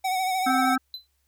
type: tone with vibrato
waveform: square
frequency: 749 Hz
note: F#5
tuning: 21 cents sharp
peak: -24 dBFS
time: 0.04-0.76 s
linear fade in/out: 10 ms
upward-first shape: sine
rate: 13 Hz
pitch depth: 39 cents each way
type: harmonic tone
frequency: 261.6 Hz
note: C4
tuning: in tune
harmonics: 1 / 3 / 5 / 6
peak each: -24 / -32 / -25 / -30 dBFS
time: 0.46-0.78 s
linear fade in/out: 10 ms
type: tone with exponential decay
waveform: triangle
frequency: 4033 Hz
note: B7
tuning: 36 cents sharp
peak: -28 dBFS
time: 0.94-1.07 s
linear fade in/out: 1 ms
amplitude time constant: 27 ms
effects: added 68 Hz sine -70 dBFS peak until 1.27 s + white hiss -73 dBFS RMS until 1.27 s